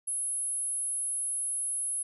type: tone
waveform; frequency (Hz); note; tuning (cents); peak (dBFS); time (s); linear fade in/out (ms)
sine; 10630; E9; +13; -28; 0.07-2.03; 10
effects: tanh soft clip ceiling -26 dBFS